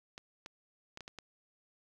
clicks, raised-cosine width 0.2 ms, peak -28 dBFS, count 6, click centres 0.179 / 0.461 / 0.974 / 1.007 / 1.079 / 1.187 s, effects 11-bit

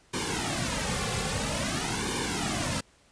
pink noise with flanger, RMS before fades -30 dBFS, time 0.13-2.81 s, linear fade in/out 10 ms, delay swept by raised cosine 1.5 to 3.2 ms, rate 0.5 Hz, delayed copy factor -0.9, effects pink hiss -61 dBFS RMS until 3.11 s + resampled to 22050 Hz

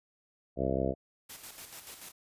harmonic tone, 66.3 Hz, C2, 23 cents sharp, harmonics 1 / 2 / 3 / 4 / 5 / 6 / 7 / 8 / 9 / 10, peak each -37 / -37 / -37 / -37 / -37 / -37 / -37 / -37 / -37 / -37 dBFS, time 0.56-0.95 s, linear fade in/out 50 ms
white noise with tremolo, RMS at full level -45 dBFS, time 1.29-2.12 s, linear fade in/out 10 ms, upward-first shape square, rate 6.9 Hz, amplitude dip 50%
effects resampled to 32000 Hz

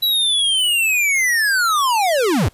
square linear sweep, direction down, 3951 to 63.6 Hz, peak -15 dBFS, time 0.02-2.49 s, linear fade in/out 10 ms, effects pink hiss -53 dBFS RMS until 2.53 s + resampled to 32000 Hz

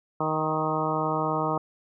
harmonic tone with a mistuned harmonic, 156.4 Hz, D#3, 9 cents sharp, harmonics 1 / 2 / 3 / 4 / 5 / 6 / 7 / 8, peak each -32 / -32 / -32 / -32 / -32 / -32 / -32 / -32 dBFS, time 0.2-1.58 s, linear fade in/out 5 ms, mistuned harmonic 7, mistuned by -17 cents, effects none

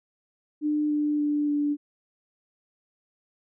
sine tone with pitch steps, 299.7 / 297.1 / 294.6 / 292 Hz, D4 / D4 / D4 / D4, +35 / +20 / +6 / -10 cents, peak -22 dBFS, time 0.61-1.77 s, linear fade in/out 50 ms, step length 290 ms, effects none

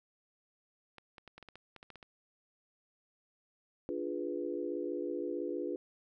clicks, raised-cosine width 0.3 ms, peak -34 dBFS, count 12, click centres 0.983 / 1.182 / 1.277 / 1.38 / 1.427 / 1.487 / 1.556 / 1.763 / 1.829 / 1.903 / 1.957 / 2.028 s
sine chord, D diminished seventh, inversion none, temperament equal, 293.7 / 349.2 / 415.3 / 493.9 Hz, D4 / F4 / Ab4 / Cb5, 0 / 0 / 0 / 0 cents, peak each -40 / -38 / -41 / -41 dBFS, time 3.89-5.76 s, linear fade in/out 0 ms
effects none

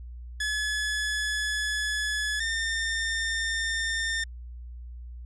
sawtooth tone pair in turn, 1707 / 1810.2 Hz, G#6 / A6, +47 / +49 cents, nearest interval minor second, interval 102 cents, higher second, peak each -23 dBFS, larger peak neither, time 0.4-2.4 / 2.4-4.24 s, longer first, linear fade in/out 5 ms, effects added 60 Hz sine -38 dBFS peak until 5.25 s + resampled to 22050 Hz

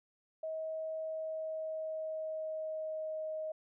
sine tone with pitch glide, 636 to 626.9 Hz, D#5 to D#5, +38 to +13 cents, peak -36 dBFS, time 0.43-3.52 s, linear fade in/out 5 ms, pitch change -25 cents, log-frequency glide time 1.01-3.22 s, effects none

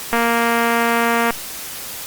click train, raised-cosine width 0.5 ms, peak -3 dBFS, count 275, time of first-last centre 0.13-1.306 s, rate 233 Hz, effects white hiss -30 dBFS RMS until 2.06 s + Opus 48 kbps

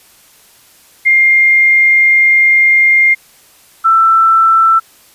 sine tone pair in turn, 2115 / 1332.4 Hz, C7 / E6, +18 / +18 cents, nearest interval minor sixth, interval 800 cents, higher first, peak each -5 dBFS, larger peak neither, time 1.05-3.15 / 3.84-4.8 s, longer first, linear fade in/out 20 ms, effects white hiss -45 dBFS RMS until 5.14 s + resampled to 32000 Hz

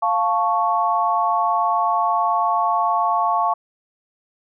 sine chord, F augmented, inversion none, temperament equal, 698.5 / 880 / 1108.7 Hz, F5 / A5 / C#6, 0 / 0 / 0 cents, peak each -21 / -21 / -20 dBFS, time 0.02-3.54 s, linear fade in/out 10 ms, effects none

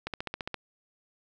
click train, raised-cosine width 0.3 ms, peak -17 dBFS, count 8, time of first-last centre 0.07-0.543 s, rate 14.8 Hz, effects none

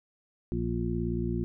harmonic tone, 58.27 Hz, A#1, in tune, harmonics 1 / 2 / 3 / 4 / 6, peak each -34 / -34 / -34 / -34 / -34 dBFS, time 0.52-1.44 s, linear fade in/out 0 ms, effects none

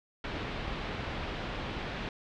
pink low-pass noise, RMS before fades -37 dBFS, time 0.24-2.09 s, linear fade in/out 2 ms, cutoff 3700 Hz, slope 24 dB/octave, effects none

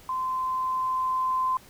sine tone with level ramp, 1033 Hz, C6, 22 cents flat, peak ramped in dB -26 to -22 dBFS, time 0.09-1.57 s, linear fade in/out 2 ms, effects pink hiss -52 dBFS RMS until 1.69 s

